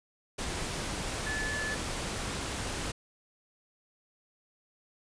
sine tone in noise, 1733 Hz, A6, 27 cents flat, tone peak -33 dBFS, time 1.26-1.75 s, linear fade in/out 10 ms, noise pink, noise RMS -35 dBFS, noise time 0.38-2.92 s, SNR -1 dB, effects resampled to 22050 Hz

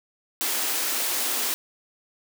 white high-pass noise, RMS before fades -26 dBFS, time 0.41-1.54 s, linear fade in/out 0 ms, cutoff 230 Hz, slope 96 dB/octave, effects none

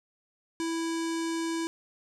square tone with low-pass filter, 329.6 Hz, E4, in tune, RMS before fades -31 dBFS, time 0.6-1.67 s, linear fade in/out 0 ms, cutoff 7900 Hz, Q 1.8, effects none

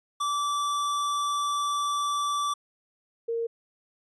square / sine tone pair in turn, 1161 / 461.7 Hz, D6 / A#4, -20 / -17 cents, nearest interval octave + major third, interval 1597 cents, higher first, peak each -26 / -26 dBFS, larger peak neither, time 0.2-2.54 / 3.28-3.47 s, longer first, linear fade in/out 10 ms, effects resampled to 22050 Hz

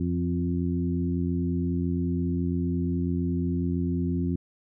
harmonic tone with a mistuned harmonic, 87.31 Hz, F2, in tune, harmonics 1 / 2 / 3 / 4, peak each -29 / -28 / -29 / -35 dBFS, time 0-4.36 s, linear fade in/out 5 ms, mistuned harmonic 2, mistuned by -16 cents, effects none

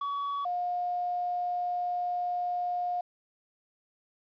triangle / sine tone pair in turn, 1131 / 712.5 Hz, C#6 / F5, +34 / +34 cents, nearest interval minor sixth, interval 800 cents, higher first, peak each -28 dBFS, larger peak neither, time 0.01-0.45 / 0.45-3.01 s, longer second, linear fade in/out 5 ms, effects resampled to 11025 Hz + 10-bit

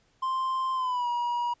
triangle tone with pitch glide, 1046.5 to 959.6 Hz, C6 to A#5, 0 to +50 cents, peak -24 dBFS, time 0.22-1.54 s, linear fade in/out 10 ms, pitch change -150 cents, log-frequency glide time 0.74-1.08 s, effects pink hiss -67 dBFS RMS until 1.6 s + resampled to 16000 Hz

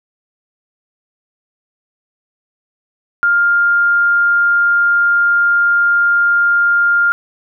sine tone, 1403 Hz, F6, 8 cents sharp, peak -9 dBFS, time 3.23-7.12 s, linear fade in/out 0 ms, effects none

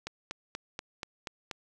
click train, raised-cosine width 0.2 ms, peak -19 dBFS, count 7, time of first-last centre 0.07-1.512 s, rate 4.16 Hz, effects none

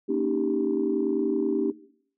sine chord, Eb dominant seventh, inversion second, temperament equal with one note detuned, 233.1 / 280.7 / 311.1 / 392 Hz, Bb3 / Db4 / Eb4 / G4, 0 / +22 / 0 / 0 cents, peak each -30 / -28 / -28 / -26 dBFS, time 0.08-1.72 s, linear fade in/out 20 ms, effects noise-tail reverb RT60 0.6 s tail -17 dB re dry + tanh soft clip ceiling -14 dBFS

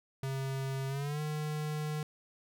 square tone with pitch glide, 134.6 to 151.96 Hz, C3 to D#3, +49 to -41 cents, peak -34 dBFS, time 0.23-2.03 s, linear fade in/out 2 ms, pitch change +210 cents, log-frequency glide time 0.88-1.21 s, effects none

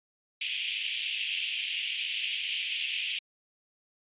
pink band-pass noise, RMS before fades -33 dBFS, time 0.41-3.19 s, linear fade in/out 5 ms, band 2500 to 3300 Hz, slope 48 dB/octave, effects resampled to 8000 Hz

